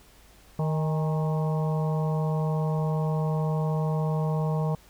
harmonic tone with a mistuned harmonic, 155.56 Hz, D#3, in tune, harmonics 1 / 3 / 4 / 5 / 6 / 7, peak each -24 / -34 / -36 / -38 / -40 / -41 dBFS, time 0.59-4.75 s, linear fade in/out 2 ms, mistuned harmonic 5, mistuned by +70 cents, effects added 50 Hz sine -56 dBFS peak until 4.89 s + pink hiss -56 dBFS RMS until 4.89 s

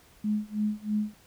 sine tone with tremolo, 211.3 Hz, G#3, 30 cents sharp, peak -23 dBFS, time 0.24-1.14 s, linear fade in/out 5 ms, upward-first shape sine, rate 3.1 Hz, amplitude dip 95%, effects pink hiss -58 dBFS RMS until 1.26 s

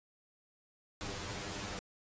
pink noise with comb filter, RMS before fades -41 dBFS, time 1.01-1.79 s, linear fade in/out 0 ms, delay 10 ms, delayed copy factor +1, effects resampled to 16000 Hz

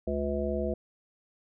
harmonic tone, 71.3 Hz, C#2, 49 cents sharp, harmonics 1 / 3 / 5 / 7 / 9, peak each -34 / -34 / -34 / -34 / -34 dBFS, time 0.07-0.74 s, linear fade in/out 5 ms, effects none

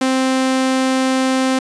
sawtooth tone, 261.6 Hz, C4, in tune, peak -10 dBFS, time 0.01-1.59 s, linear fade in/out 5 ms, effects resampled to 22050 Hz

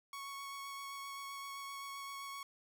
sawtooth tone with vibrato, 1108.7 Hz, C#6, in tune, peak -40 dBFS, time 0.13-2.43 s, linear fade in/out 2 ms, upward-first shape sine, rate 7.7 Hz, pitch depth 11 cents each way, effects none

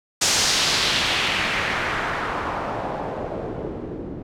white noise with low-pass filter sweep, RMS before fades -24 dBFS, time 0.21-4.23 s, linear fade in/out 10 ms, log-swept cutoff 6700 to 280 Hz, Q 1.5, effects none

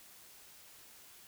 silence, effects white hiss -57 dBFS RMS until 1.27 s

